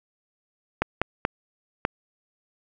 clicks, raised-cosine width 0.5 ms, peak -6 dBFS, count 4, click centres 0.82 / 1.016 / 1.251 / 1.851 s, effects none

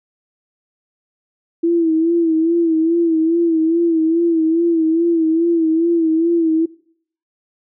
sine tone with vibrato, 329.6 Hz, E4, in tune, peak -12 dBFS, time 1.63-6.66 s, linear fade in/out 10 ms, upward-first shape sine, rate 2.4 Hz, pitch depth 63 cents each way, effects noise-tail reverb RT60 0.6 s tail -21 dB re dry

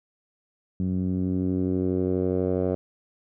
10% pulse tone with low-pass filter sweep, 92.2 Hz, F#2, 6 cents flat, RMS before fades -25 dBFS, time 0.8-2.75 s, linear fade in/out 0 ms, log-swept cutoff 190 to 590 Hz, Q 2, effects none

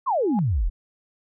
sine exponential sweep, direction down, 1162 to 33.8 Hz, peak -19 dBFS, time 0.06-0.7 s, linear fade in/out 20 ms
sine tone with exponential growth, 830 Hz, G#5, 1 cent flat, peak -25 dBFS, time 0.14-0.39 s, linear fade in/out 0 ms, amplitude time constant 54 ms
effects none

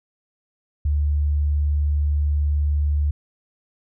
sine tone, 73.42 Hz, D2, in tune, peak -17 dBFS, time 0.85-3.11 s, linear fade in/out 5 ms, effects none

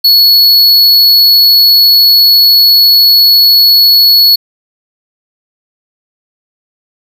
square tone, 4386 Hz, C#8, 19 cents flat, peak -3 dBFS, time 0.04-4.36 s, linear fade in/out 10 ms, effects none

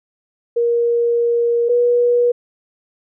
sine tone pair in turn, 471.6 / 482.9 Hz, A#4 / B4, +20 / -39 cents, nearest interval unison, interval 41 cents, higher second, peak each -13 / -11 dBFS, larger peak second, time 0.56-1.69 / 1.69-2.32 s, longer first, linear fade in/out 10 ms, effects none

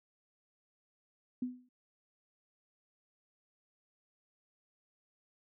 sine tone with exponential decay, 250 Hz, B3, 21 cents sharp, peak -30 dBFS, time 1.42-1.69 s, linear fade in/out 5 ms, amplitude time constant 57 ms, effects none

